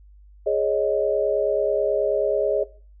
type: chord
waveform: sine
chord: Ab suspended fourth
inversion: none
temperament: just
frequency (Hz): 415.3 / 553.7 / 623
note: Ab4 / Db5 / Eb5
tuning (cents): 0 / -2 / +2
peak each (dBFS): -23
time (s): 0.46-2.64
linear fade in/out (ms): 10
effects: noise-tail reverb RT60 0.4 s tail -18 dB re dry + added 50 Hz sine -46 dBFS peak until 3 s